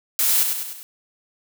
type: noise with echo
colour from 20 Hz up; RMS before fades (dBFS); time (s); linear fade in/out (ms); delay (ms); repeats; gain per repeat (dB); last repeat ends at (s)
blue; -19; 0.19-0.43; 0; 100; 4; -5; 0.83
effects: none